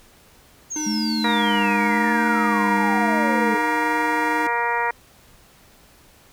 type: exponential sweep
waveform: sine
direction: down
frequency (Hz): 6690 to 415.3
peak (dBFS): -26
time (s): 0.7-3.59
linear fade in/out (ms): 20
type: tone with pitch glide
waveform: square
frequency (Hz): 305.4 to 307.5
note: D#4 to D#4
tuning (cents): -32 to -20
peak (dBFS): -27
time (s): 0.76-4.47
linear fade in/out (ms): 2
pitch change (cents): +12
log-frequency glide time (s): 1.64-3.73
type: tone with vibrato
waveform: sine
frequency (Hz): 211.9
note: G#3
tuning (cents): +35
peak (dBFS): -22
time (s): 0.86-3.55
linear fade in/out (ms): 10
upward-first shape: triangle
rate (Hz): 0.92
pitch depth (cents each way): 88
type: harmonic tone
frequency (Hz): 236.2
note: A#3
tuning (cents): +23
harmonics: 2 / 3 / 4 / 5 / 6 / 7 / 8 / 9 / 10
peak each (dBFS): -29 / -32 / -22 / -34 / -29 / -34 / -26 / -37 / -33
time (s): 1.24-4.91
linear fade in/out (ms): 5
effects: pink hiss -52 dBFS RMS until 6.32 s